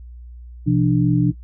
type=tone cluster; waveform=sine; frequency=126.5 / 170.6 / 296.8 Hz; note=B2 / F3 / D4; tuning=+42 / -40 / +18 cents; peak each=-18 dBFS; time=0.66-1.32 s; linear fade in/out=20 ms; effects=noise-tail reverb RT60 0.1 s tail -17 dB re dry + added 60 Hz sine -35 dBFS peak until 1.43 s